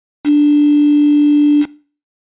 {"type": "tone with quantisation", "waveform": "sine", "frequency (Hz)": 293.7, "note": "D4", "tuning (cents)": 0, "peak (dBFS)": -6, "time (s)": [0.24, 1.66], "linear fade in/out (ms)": 50, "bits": 4, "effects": ["noise-tail reverb RT60 0.4 s tail -20 dB re dry", "resampled to 8000 Hz"]}